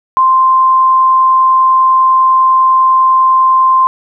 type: tone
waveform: sine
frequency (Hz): 1045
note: C6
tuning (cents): -2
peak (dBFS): -5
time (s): 0.17-3.87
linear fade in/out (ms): 0
effects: none